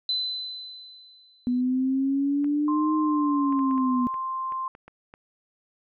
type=tone with exponential decay; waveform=sine; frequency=4026 Hz; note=B7; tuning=33 cents sharp; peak=-22 dBFS; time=0.09-1.61 s; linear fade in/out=2 ms; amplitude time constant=330 ms
type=linear two-way sweep; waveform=sine; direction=up then down; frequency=244.7 to 311.1 to 244.7 Hz; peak=-21 dBFS; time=1.47-4.07 s; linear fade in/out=0 ms; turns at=2.95 s
type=clicks; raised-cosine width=0.5 ms; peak=-30 dBFS; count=10; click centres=2.444 / 3.525 / 3.592 / 3.711 / 3.779 / 4.142 / 4.522 / 4.751 / 4.88 / 5.139 s
type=tone; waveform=sine; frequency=1050 Hz; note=C6; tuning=6 cents sharp; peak=-27 dBFS; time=2.68-4.68 s; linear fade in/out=2 ms
effects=none